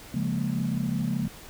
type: chord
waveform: sine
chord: Bb minor seventh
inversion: first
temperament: equal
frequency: 138.59 / 174.61 / 207.7 / 233.1 Hz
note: Db3 / F3 / Ab3 / Bb3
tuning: 0 / 0 / 0 / 0 cents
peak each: -30 dBFS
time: 0.14-1.28 s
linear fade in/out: 5 ms
effects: tanh soft clip ceiling -16 dBFS + pink hiss -46 dBFS RMS until 1.49 s